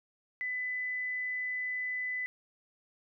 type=tone; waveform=sine; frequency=2002 Hz; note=B6; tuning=23 cents sharp; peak=-32 dBFS; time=0.41-2.26 s; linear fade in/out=0 ms; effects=none